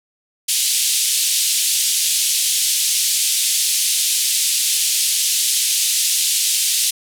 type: band-pass noise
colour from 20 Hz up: white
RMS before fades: -18 dBFS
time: 0.48-6.91 s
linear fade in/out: 10 ms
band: 2900 to 11000 Hz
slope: 24 dB/octave
effects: none